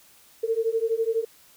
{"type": "beating tone pair", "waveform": "sine", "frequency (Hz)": [446.3, 458.3], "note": ["A4", "A#4"], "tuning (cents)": [25, -29], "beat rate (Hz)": 12, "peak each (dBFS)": [-25, -25], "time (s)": [0.43, 1.25], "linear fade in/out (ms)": 10, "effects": ["white hiss -55 dBFS RMS until 1.56 s"]}